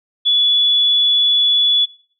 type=tone; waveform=sine; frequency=3423 Hz; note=A7; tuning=48 cents flat; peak=-11 dBFS; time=0.25-1.86 s; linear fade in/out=20 ms; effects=noise-tail reverb RT60 0.5 s tail -19 dB re dry